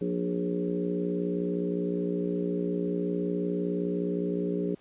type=harmonic tone with a mistuned harmonic; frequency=59.6 Hz; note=A#1; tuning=39 cents sharp; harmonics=3 / 4 / 5 / 6 / 7 / 8 / 9; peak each=-31 / -40 / -33 / -42 / -31 / -43 / -41 dBFS; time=0.01-4.75 s; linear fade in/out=5 ms; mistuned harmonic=7; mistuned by=-24 cents; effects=pink hiss -61 dBFS RMS until 4.8 s + resampled to 8000 Hz